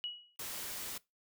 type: tone with exponential decay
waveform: sine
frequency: 2916 Hz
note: F#7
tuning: 26 cents flat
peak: -34 dBFS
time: 0.04-0.36 s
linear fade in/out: 0 ms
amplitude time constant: 69 ms
type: noise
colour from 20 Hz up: white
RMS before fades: -42 dBFS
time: 0.39-0.98 s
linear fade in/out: 5 ms
effects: noise-tail reverb RT60 0.2 s tail -21 dB re dry